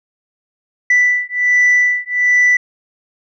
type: beating tone pair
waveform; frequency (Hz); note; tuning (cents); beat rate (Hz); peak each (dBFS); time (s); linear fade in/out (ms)
sine; 1977 / 1978.3; B6 / B6; +1 / +2; 1.3; -12; 0.9-2.57; 5
effects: tanh soft clip ceiling -6 dBFS